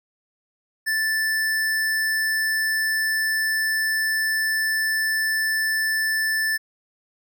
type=tone; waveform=square; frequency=1760 Hz; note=A6; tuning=in tune; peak=-21 dBFS; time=0.86-6.58 s; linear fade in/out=20 ms; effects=none